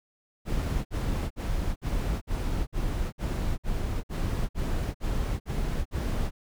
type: noise bursts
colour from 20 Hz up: brown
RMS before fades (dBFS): -28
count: 13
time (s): 0.45-6.31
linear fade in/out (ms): 50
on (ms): 400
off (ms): 55
effects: none